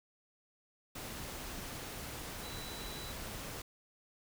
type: tone in noise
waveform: sine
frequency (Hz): 3951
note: B7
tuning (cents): 0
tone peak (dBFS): -49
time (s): 2.43-3.12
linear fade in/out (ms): 5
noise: pink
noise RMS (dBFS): -44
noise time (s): 0.95-3.62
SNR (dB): -8
effects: none